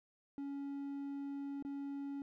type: tone with dropouts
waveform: triangle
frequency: 280 Hz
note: C#4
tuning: 18 cents sharp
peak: -38 dBFS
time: 0.38-2.22 s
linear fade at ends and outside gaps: 1 ms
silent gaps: 1.625-1.649 s
effects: none